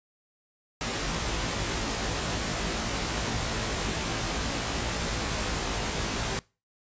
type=noise with comb filter; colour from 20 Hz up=pink; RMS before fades=-30 dBFS; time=0.81-6.39 s; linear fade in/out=0 ms; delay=18 ms; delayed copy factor=+0.95; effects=noise-tail reverb RT60 0.3 s tail -23 dB re dry + resampled to 16000 Hz